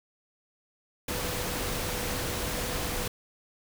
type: tone in noise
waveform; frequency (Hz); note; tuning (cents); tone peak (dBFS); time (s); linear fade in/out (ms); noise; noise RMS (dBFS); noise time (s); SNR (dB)
sine; 493.9; B4; 0; -40; 1.08-3.08; 5; pink; -32; 1.08-3.08; -11
effects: none